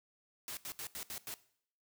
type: noise bursts at uneven times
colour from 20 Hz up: white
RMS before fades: -43 dBFS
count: 6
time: 0.48-0.57 / 0.65-0.72 / 0.79-0.87 / 0.95-1.03 / 1.1-1.18 / 1.27-1.34 s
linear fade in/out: 0 ms
effects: noise-tail reverb RT60 0.6 s tail -18 dB re dry